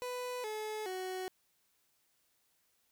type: tone with pitch steps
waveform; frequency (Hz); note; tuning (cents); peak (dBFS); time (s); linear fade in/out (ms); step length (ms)
30% pulse; 496.7 / 429.9 / 372.1; B4 / A4 / F#4; +10 / -40 / +10; -35; 0.02-1.28; 0; 420
effects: white hiss -75 dBFS RMS until 2.91 s